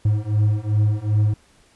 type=beating tone pair; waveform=triangle; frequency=104.3 / 106.9 Hz; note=G#2 / A2; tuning=+8 / -49 cents; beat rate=2.6 Hz; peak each=-18 / -17 dBFS; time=0.05-1.34 s; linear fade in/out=5 ms; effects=pink hiss -56 dBFS RMS until 1.75 s + resampled to 24000 Hz